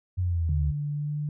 sine linear sweep, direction down, 92.8 to 72 Hz, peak -23 dBFS, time 0.17-0.72 s, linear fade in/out 20 ms
sine tone with pitch glide, 146.3 to 148.43 Hz, D3 to D3, -6 to +19 cents, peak -27 dBFS, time 0.49-1.29 s, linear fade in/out 2 ms, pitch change +25 cents, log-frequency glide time 0.91-1.14 s
effects none

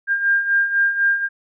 sine beating tone pair, 1600 / 1604 Hz, G6 / G6, +35 / +39 cents, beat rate 4 Hz, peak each -22 / -16 dBFS, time 0.07-1.29 s, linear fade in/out 50 ms, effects none

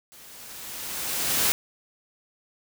white noise with level ramp, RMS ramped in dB -49 to -21 dBFS, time 0.12-1.52 s, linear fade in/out 0 ms, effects none

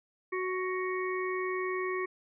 harmonic tone with a mistuned harmonic, 370 Hz, F#4, in tune, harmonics 1 / 3 / 5 / 6, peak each -32 / -37 / -39 / -40 dBFS, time 0.32-2.06 s, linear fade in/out 10 ms, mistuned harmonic 5, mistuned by +18 cents, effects none

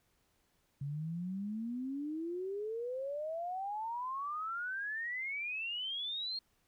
sine exponential sweep, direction up, 137.3 to 4282 Hz, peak -36 dBFS, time 0.81-6.39 s, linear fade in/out 5 ms, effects pink hiss -75 dBFS RMS until 6.67 s

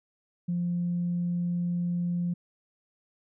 sine tone, 174.61 Hz, F3, in tune, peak -25 dBFS, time 0.48-2.34 s, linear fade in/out 10 ms, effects tanh soft clip ceiling -21 dBFS

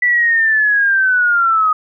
sine linear sweep, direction down, 1975.5 to 1244.5 Hz, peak -10 dBFS, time 0.02-1.73 s, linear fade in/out 5 ms, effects none

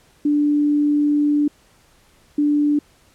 sine tone pair in turn, 293.7 / 293.7 Hz, D4 / D4, 0 / 0 cents, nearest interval unison, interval 0 cents, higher neither, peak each -14 dBFS, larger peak neither, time 0.25-1.48 / 2.38-2.79 s, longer first, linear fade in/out 5 ms, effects pink hiss -55 dBFS RMS until 3.14 s + low-pass 12000 Hz 12 dB/octave

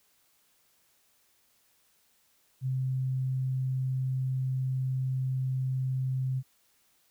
sine tone, 130.5 Hz, C3, 4 cents flat, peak -27 dBFS, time 2.61-6.43 s, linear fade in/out 50 ms, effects white hiss -68 dBFS RMS until 7.1 s

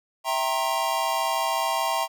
square chord, C dominant seventh, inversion first, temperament equal with one note detuned, 659.3 / 784 / 932.3 / 1066 Hz, E5 / G5 / Bb5 / C6, 0 / 0 / 0 / +32 cents, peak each -30 / -30 / -28 / -30 dBFS, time 0.24-2.08 s, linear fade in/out 50 ms, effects none

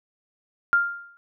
sine tone with exponential decay, 1398 Hz, F6, 1 cent sharp, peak -13 dBFS, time 0.73-1.17 s, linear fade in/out 0 ms, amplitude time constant 95 ms, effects none

